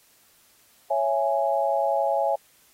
sine chord, C# minor, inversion none, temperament just, 554.4 / 665.2 / 831.5 Hz, C#5 / E5 / G#5, 0 / +16 / +2 cents, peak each -25 dBFS, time 0.9-2.36 s, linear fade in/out 10 ms, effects white hiss -59 dBFS RMS until 2.73 s + AAC 48 kbps

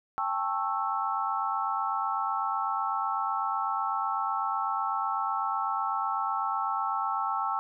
sine chord, A dominant seventh, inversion third, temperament just, 792 / 880 / 1100 / 1320 Hz, G5 / A5 / C#6 / E6, +18 / 0 / -14 / +2 cents, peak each -33 / -33 / -33 / -31 dBFS, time 0.18-7.59 s, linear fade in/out 0 ms, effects none

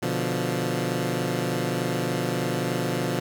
15% pulse chord, B diminished, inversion none, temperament equal, 123.47 / 146.83 / 174.61 Hz, B2 / D3 / F3, 0 / 0 / 0 cents, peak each -22 / -24 / -22 dBFS, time 0.02-3.2 s, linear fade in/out 10 ms, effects none

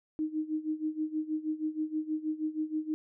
sine tone with tremolo, 310.5 Hz, D#4, 3 cents flat, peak -27 dBFS, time 0.19-2.94 s, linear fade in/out 0 ms, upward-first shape sine, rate 6.3 Hz, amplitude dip 85%, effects none

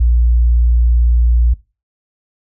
sine tone, 59 Hz, A#1, 22 cents sharp, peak -7 dBFS, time 0-1.54 s, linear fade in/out 10 ms, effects noise-tail reverb RT60 0.3 s tail -21 dB re dry + tanh soft clip ceiling -4 dBFS

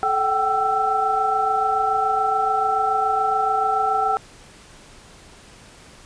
sine tone cluster, 433.4 / 751 / 778 / 1331 Hz, A4 / F#5 / G5 / E6, -26 / +26 / -13 / +16 cents, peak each -28 / -28 / -20 / -22 dBFS, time 0.03-4.17 s, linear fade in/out 0 ms, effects pink hiss -46 dBFS RMS until 6.05 s + resampled to 22050 Hz

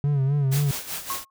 triangle tone with vibrato, 139.5 Hz, C#3, 11 cents sharp, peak -17 dBFS, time 0.04-0.71 s, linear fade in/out 0 ms, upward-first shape sine, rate 3.9 Hz, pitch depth 84 cents each way
white noise with tremolo, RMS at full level -30 dBFS, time 0.51-1.25 s, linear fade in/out 20 ms, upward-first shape sine, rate 5.2 Hz, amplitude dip 70%
sine tone with exponential decay, 1085 Hz, C#6, 37 cents flat, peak -24 dBFS, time 1.1-1.3 s, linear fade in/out 1 ms, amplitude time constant 43 ms
effects none

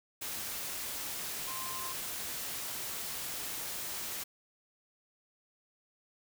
sine tone in noise, 1046.5 Hz, C6, in tune, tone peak -42 dBFS, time 1.47-1.93 s, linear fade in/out 10 ms, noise white, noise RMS -39 dBFS, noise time 0.21-4.24 s, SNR -6 dB, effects none

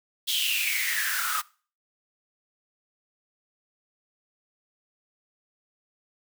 white noise with high-pass filter sweep, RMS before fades -27 dBFS, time 0.27-1.42 s, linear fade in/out 20 ms, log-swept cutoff 3400 to 1200 Hz, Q 9.7, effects noise-tail reverb RT60 0.4 s tail -22 dB re dry

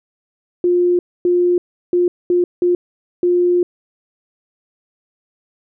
sine tone bursts at uneven times, 353.9 Hz, F4, 23 cents sharp, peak -11 dBFS, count 6, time 0.64-0.99 / 1.25-1.58 / 1.93-2.08 / 2.3-2.44 / 2.62-2.75 / 3.23-3.63 s, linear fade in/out 2 ms, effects none

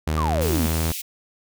sawtooth tone with pitch glide, 77.78 to 80.62 Hz, D#2 to E2, 0 to -38 cents, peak -17 dBFS, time 0.07-0.92 s, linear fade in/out 5 ms, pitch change +62 cents, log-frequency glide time 0.25-0.43 s
sine exponential sweep, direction down, 1244.5 to 207.2 Hz, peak -23 dBFS, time 0.17-0.67 s, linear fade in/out 10 ms
white high-pass noise, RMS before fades -31 dBFS, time 0.41-1.02 s, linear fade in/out 10 ms, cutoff 2200 Hz, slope 48 dB/octave
effects none

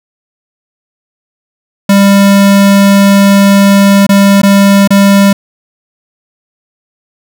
square tone with dropouts, 198.6 Hz, G3, 23 cents sharp, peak -3 dBFS, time 1.89-5.33 s, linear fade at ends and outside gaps 5 ms, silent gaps 4.067-4.091 / 4.418-4.432 / 4.876-4.905 s, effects none

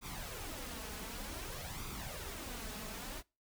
pink noise with flanger, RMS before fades -44 dBFS, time 0.01-3.23 s, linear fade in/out 50 ms, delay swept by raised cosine 0.83 to 4.73 ms, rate 0.54 Hz, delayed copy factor +0.6, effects noise-tail reverb RT60 0.3 s tail -25 dB re dry

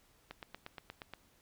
click train, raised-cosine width 0.3 ms, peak -28 dBFS, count 8, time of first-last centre 0.31-1.136 s, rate 8.47 Hz, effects pink hiss -68 dBFS RMS until 1.41 s

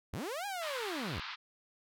sawtooth linear two-way sweep, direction up then down, 54.4 to 831 to 54.4 Hz, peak -33 dBFS, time 0.13-1.2 s, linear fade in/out 5 ms, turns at 0.46 s
pink band-pass noise, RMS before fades -43 dBFS, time 0.61-1.36 s, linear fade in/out 20 ms, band 960 to 4700 Hz, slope 48 dB/octave
effects none

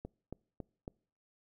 click train, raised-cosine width 2 ms, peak -28 dBFS, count 4, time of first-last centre 0.05-0.879 s, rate 3.62 Hz, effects noise-tail reverb RT60 0.5 s tail -26 dB re dry

